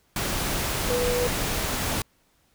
sine tone in noise, 490 Hz, B4, 14 cents flat, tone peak -23 dBFS, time 0.9-1.27 s, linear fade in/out 2 ms, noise pink, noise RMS -27 dBFS, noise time 0.16-2.02 s, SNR +1 dB, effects pink hiss -65 dBFS RMS until 2.54 s

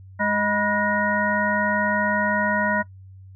harmonic tone with a mistuned harmonic, 207.7 Hz, G#3, in tune, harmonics 1 / 3 / 5 / 7 / 9, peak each -26 / -26 / -26 / -26 / -26 dBFS, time 0.19-2.83 s, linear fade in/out 20 ms, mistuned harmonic 5, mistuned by -110 cents, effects noise-tail reverb RT60 0.1 s tail -19 dB re dry + added 95 Hz sine -41 dBFS peak until 3.35 s

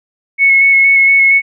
sine tone with vibrato, 2195 Hz, C#7, 18 cents flat, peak -5 dBFS, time 0.38-1.42 s, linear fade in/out 50 ms, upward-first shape square, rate 4.3 Hz, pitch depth 12 cents each way, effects none

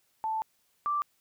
sine tone pair in turn, 880 / 1173.2 Hz, A5 / D6, 0 / -2 cents, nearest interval perfect fourth, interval 498 cents, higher second, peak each -28 / -26 dBFS, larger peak second, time 0.24-0.42 / 0.86-1.02 s, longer first, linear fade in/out 0 ms, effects white hiss -71 dBFS RMS until 1.2 s

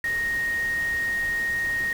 sine tone in noise, 1864.7 Hz, A#6, in tune, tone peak -23 dBFS, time 0.04-1.93 s, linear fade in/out 2 ms, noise pink, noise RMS -39 dBFS, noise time 0.04-1.93 s, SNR +13 dB, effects none

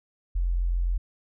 sine tone, 43.65 Hz, F1, in tune, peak -22 dBFS, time 0.35-0.98 s, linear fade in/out 10 ms, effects none

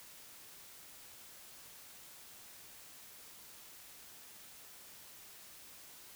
silence, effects white hiss -55 dBFS RMS until 6.15 s

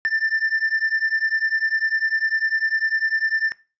triangle beating tone pair, 1776 / 1786 Hz, A6 / A6, +16 / +25 cents, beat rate 10 Hz, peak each -21 / -20 dBFS, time 0.05-3.52 s, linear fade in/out 0 ms, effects noise-tail reverb RT60 0.3 s tail -19 dB re dry + resampled to 16000 Hz

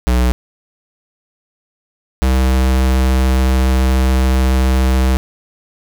square tone pair in turn, 61.6 / 64.79 Hz, B1 / C2, -4 / -16 cents, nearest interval minor second, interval 88 cents, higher second, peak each -11 dBFS, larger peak neither, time 0.07-0.32 / 2.22-5.17 s, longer second, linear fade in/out 0 ms, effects none

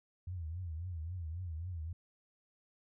sine tone with vibrato, 84.9 Hz, F2, 48 cents flat, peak -38 dBFS, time 0.27-1.93 s, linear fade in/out 5 ms, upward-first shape triangle, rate 3.7 Hz, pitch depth 180 cents each way, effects none

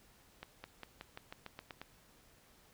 accelerating click train, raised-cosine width 0.3 ms, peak -29 dBFS, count 10, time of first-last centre 0.43-1.816 s, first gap 210 ms, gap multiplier 0.92, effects pink hiss -65 dBFS RMS until 2.73 s

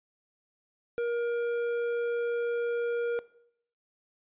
sine tone with tanh clipping, 473 Hz, A#4, 25 cents sharp, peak -29 dBFS, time 0.98-3.19 s, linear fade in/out 0 ms, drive 10 dB, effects noise-tail reverb RT60 0.7 s tail -20 dB re dry + resampled to 8000 Hz

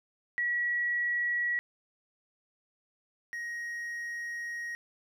sine / triangle tone pair in turn, 1926 / 1883.1 Hz, B6 / A#6, -44 / +17 cents, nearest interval unison, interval 39 cents, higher first, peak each -27 / -33 dBFS, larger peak first, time 0.38-1.59 / 3.33-4.75 s, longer second, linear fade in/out 0 ms, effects none

